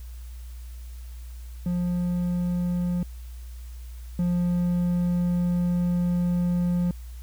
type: tone pair in turn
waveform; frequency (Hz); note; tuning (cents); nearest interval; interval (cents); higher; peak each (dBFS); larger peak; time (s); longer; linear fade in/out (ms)
triangle; 176.8 / 176.13; F3 / F3; +22 / +15; unison; 7; first; -21 / -19; second; 1.66-3.03 / 4.19-6.91; second; 2
effects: added 60 Hz sine -36 dBFS peak until 7.22 s + white hiss -55 dBFS RMS until 7.22 s